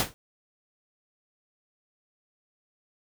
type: noise with exponential decay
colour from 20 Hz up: pink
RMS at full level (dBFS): -21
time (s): 0-0.14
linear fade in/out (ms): 0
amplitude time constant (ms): 30
effects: none